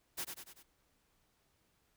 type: noise with echo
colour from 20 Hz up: white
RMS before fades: -39 dBFS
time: 0.17-0.25 s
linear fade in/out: 20 ms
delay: 96 ms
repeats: 4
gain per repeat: -5 dB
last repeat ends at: 0.634 s
effects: pink hiss -75 dBFS RMS until 1.96 s